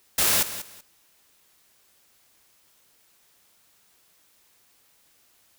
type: noise with echo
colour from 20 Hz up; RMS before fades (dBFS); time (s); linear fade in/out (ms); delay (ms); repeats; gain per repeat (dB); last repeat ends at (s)
white; -21; 0.18-0.43; 5; 190; 2; -13; 0.81
effects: white hiss -62 dBFS RMS until 5.58 s